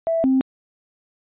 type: tone pair in turn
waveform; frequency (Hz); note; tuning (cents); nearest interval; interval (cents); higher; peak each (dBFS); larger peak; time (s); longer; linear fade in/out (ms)
sine; 659.3 / 263.2; E5 / C4; 0 / +10; octave + major third; 1590; first; -17 / -13; second; 0.07-0.24 / 0.24-0.41; neither; 0
effects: tanh soft clip ceiling -10 dBFS + resampled to 8000 Hz